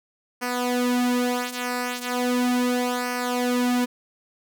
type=tone with flanger; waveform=sawtooth; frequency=246.9 Hz; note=B3; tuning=in tune; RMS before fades=-24 dBFS; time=0.41-3.86 s; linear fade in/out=20 ms; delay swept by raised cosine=0.27 to 4.37 ms; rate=0.37 Hz; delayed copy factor=-0.75; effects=none